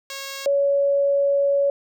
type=tone pair in turn; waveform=5% pulse / sine; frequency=547 / 561.4 Hz; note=C#5 / C#5; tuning=-23 / +22 cents; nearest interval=unison; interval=45 cents; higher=second; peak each=-19 / -16 dBFS; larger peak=second; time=0.1-0.46 / 0.46-1.7 s; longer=second; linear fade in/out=2 ms; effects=none